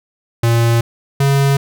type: tone pair in turn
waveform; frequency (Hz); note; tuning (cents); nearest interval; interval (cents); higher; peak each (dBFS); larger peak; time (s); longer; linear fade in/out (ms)
square; 116.5 / 138.69; A#2 / C#3; -1 / +1; minor third; 302; second; -11; neither; 0.43-0.81 / 1.2-1.57; first; 5
effects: none